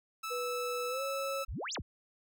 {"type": "tone", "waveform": "sawtooth", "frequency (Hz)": 1311, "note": "E6", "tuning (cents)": -10, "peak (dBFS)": -33, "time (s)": [0.23, 1.45], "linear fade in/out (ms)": 10}
{"type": "tone with pitch glide", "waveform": "sine", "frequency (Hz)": [491.3, 548.3], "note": ["B4", "C#5"], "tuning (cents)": [-9, -19], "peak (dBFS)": -35, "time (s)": [0.3, 1.44], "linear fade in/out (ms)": 20, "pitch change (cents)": 190, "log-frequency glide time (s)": [0.89, 1.02]}
{"type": "exponential two-way sweep", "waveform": "sine", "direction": "up then down", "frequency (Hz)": [32.7, 7780, 32.7], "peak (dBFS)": -36, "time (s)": [1.48, 1.82], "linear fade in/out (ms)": 10, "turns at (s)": 1.74}
{"effects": []}